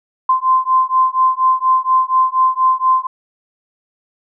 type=beating tone pair; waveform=sine; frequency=1036 / 1040.2 Hz; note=C6 / C6; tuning=-17 / -10 cents; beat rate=4.2 Hz; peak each=-14 dBFS; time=0.29-3.07 s; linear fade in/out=5 ms; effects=none